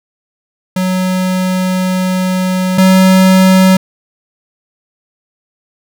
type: tone pair in turn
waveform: square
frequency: 185 / 187.69 Hz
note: F#3 / F#3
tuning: 0 / +25 cents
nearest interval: unison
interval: 25 cents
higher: second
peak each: -12 / -5 dBFS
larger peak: second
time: 0.76-2.78 / 2.78-3.77 s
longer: first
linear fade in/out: 5 ms
effects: none